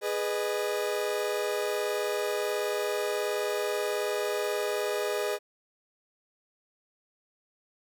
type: chord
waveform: 40% pulse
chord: G# minor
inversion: none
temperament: equal with one note detuned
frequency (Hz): 415.3 / 493.9 / 612.3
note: G#4 / B4 / D#5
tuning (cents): 0 / 0 / -28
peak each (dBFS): -30 / -33 / -32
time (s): 0.01-5.39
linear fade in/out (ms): 50
effects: none